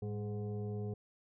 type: tone with frequency modulation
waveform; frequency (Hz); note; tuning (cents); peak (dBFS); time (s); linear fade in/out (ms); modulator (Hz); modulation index
sine; 107.2; A2; -45; -36; 0.02-0.94; 5; 310; 0.96
effects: none